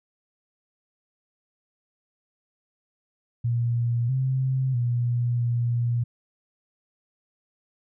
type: tone with pitch steps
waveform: sine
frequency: 118.6 / 131.3 / 120.6 / 119.3 Hz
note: A#2 / C3 / B2 / A#2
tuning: +30 / +6 / -41 / +41 cents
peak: -21 dBFS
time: 3.44-6.04 s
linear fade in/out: 10 ms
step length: 650 ms
effects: none